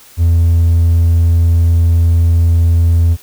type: tone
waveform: triangle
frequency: 84.1 Hz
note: E2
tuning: 35 cents sharp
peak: -4 dBFS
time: 0.17-3.17 s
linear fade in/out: 50 ms
effects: tanh soft clip ceiling -1 dBFS + white hiss -41 dBFS RMS until 3.22 s